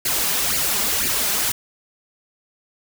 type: noise with flanger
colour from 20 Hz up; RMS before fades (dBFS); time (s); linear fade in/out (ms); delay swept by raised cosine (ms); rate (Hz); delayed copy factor
white; -21; 0.05-1.52; 5; 0.42 to 5.02; 2; +0.75
effects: none